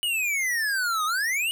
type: exponential two-way sweep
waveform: square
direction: down then up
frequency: 2960 to 1216 to 2960 Hz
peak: -24 dBFS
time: 0.03-1.51 s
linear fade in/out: 0 ms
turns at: 1.05 s
effects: 11-bit